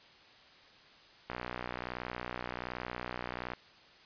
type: click train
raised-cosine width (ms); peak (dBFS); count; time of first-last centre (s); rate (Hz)
0.5; -22; 138; 1.3-3.535; 61.3
effects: white hiss -58 dBFS RMS until 4.05 s + resampled to 11025 Hz